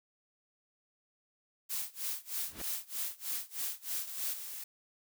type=noise with tremolo; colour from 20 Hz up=blue; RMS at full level=-35 dBFS; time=1.69-4.35 s; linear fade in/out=20 ms; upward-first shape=sine; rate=3.2 Hz; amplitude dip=95%
type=noise with exponential growth; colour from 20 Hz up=pink; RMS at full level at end=-40 dBFS; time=2.39-2.62 s; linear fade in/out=5 ms; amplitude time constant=48 ms
type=noise; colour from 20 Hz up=blue; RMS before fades=-43 dBFS; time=4.07-4.64 s; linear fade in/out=5 ms
effects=none